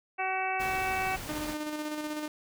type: harmonic tone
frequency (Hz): 377.9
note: F#4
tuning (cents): +37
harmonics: 1 / 2 / 3 / 4 / 5 / 6 / 7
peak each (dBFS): -40 / -31 / -39 / -38 / -41 / -36 / -37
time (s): 0.18-1.17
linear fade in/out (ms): 20
type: noise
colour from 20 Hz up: pink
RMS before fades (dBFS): -40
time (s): 0.59-1.55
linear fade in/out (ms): 20
type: tone with tremolo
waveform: sawtooth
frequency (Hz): 302.7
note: D#4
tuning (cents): -48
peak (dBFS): -28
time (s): 1.29-2.28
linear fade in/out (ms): 2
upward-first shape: square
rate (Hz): 16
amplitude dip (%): 35
effects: none